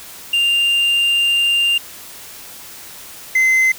triangle tone pair in turn, 2794 / 2059 Hz, F7 / C7, 0 / -28 cents, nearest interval perfect fourth, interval 528 cents, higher first, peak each -11 / -9 dBFS, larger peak second, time 0.33-1.78 / 3.35-3.72 s, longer first, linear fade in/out 5 ms, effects white hiss -36 dBFS RMS until 3.78 s

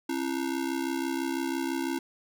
square ring-modulated tone, 302.5 Hz, D#4, 49 cents flat, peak -26 dBFS, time 0.09-1.99 s, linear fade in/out 5 ms, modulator 33 Hz, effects none

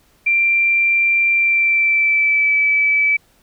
sine tone with pitch glide, 2364 to 2303 Hz, D7 to D7, +11 to -34 cents, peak -12 dBFS, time 0.26-3.17 s, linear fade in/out 10 ms, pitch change -45 cents, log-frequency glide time 1.33-2.54 s, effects pink hiss -56 dBFS RMS until 3.42 s

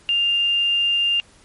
sine tone with quantisation, 2800 Hz, F7, 4 cents sharp, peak -16 dBFS, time 0.09-1.2 s, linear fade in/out 0 ms, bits 7, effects pink hiss -52 dBFS RMS until 1.44 s + MP3 48 kbps

